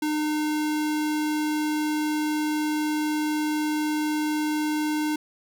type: tone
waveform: square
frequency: 304 Hz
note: D#4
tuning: 40 cents flat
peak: -24 dBFS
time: 0.02-5.16 s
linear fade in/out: 5 ms
effects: none